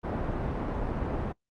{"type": "low-pass noise", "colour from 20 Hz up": "pink", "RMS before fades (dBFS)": -31, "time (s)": [0.03, 1.33], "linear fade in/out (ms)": 20, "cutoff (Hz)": 980, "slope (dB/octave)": 12, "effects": ["noise-tail reverb RT60 0.1 s tail -23 dB re dry", "Opus 32 kbps"]}